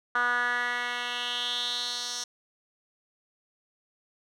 10% pulse tone with band-pass filter sweep, 243.3 Hz, B3, 26 cents flat, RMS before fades -30 dBFS, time 0.15-2.24 s, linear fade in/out 5 ms, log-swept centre 1400 to 5400 Hz, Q 4, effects none

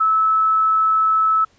sine tone, 1303 Hz, E6, 20 cents flat, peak -13 dBFS, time 0-1.45 s, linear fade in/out 10 ms, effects pink hiss -57 dBFS RMS until 1.58 s + resampled to 16000 Hz

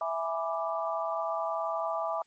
sine chord, E dominant seventh, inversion none, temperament equal, 659.3 / 830.6 / 987.8 / 1174.7 Hz, E5 / G#5 / B5 / D6, 0 / 0 / 0 / 0 cents, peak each -32 / -36 / -37 / -34 dBFS, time 0.01-2.22 s, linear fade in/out 2 ms, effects white hiss -68 dBFS RMS until 2.26 s + MP3 32 kbps

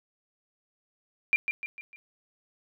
sine tone with echo, 2378 Hz, D7, 21 cents sharp, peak -18 dBFS, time 1.33-1.36 s, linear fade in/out 0 ms, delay 150 ms, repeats 4, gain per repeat -7 dB, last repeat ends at 1.96 s, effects none

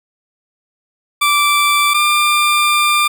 20% pulse tone pair in turn, 1169 / 1193.6 Hz, D6 / D6, -8 / +28 cents, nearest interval unison, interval 36 cents, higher second, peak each -6 dBFS, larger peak neither, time 1.21-1.94 / 1.94-3.08 s, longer second, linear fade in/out 10 ms, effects none

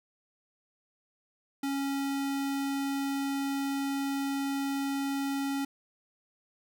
square tone, 276.3 Hz, C#4, 6 cents flat, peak -30 dBFS, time 1.63-5.65 s, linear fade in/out 5 ms, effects none

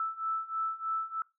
sine beating tone pair, 1316 / 1319.2 Hz, E6 / E6, -3 / +1 cents, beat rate 3.2 Hz, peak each -35 / -33 dBFS, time 0-1.22 s, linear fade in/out 2 ms, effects noise-tail reverb RT60 0.2 s tail -20 dB re dry

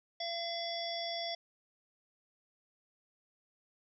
harmonic tone, 680 Hz, F5, 46 cents flat, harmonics 1 / 3 / 5 / 7 / 8, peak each -39 / -46 / -41 / -45 / -43 dBFS, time 0.2-1.35 s, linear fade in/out 5 ms, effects none

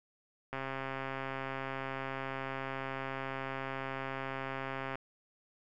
click train, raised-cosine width 0.5 ms, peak -23 dBFS, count 594, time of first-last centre 0.53-4.955 s, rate 134 Hz, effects none

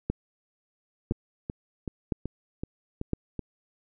two click trains, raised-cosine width 3 ms, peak -13 / -19 dBFS, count 4 / 7, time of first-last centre 0.1-3.133 / 1.12-3.393 s, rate 0.989 / 2.64 Hz, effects none

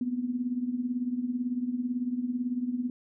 sine tone with tremolo, 246.9 Hz, B3, in tune, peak -24 dBFS, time 0.01-2.9 s, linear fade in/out 2 ms, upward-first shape triangle, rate 18 Hz, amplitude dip 80%, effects none

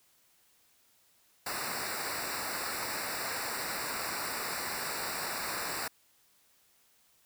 pink noise with comb filter, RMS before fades -36 dBFS, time 1.46-5.88 s, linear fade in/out 5 ms, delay 0.31 ms, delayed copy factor -1, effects white hiss -67 dBFS RMS until 7.25 s

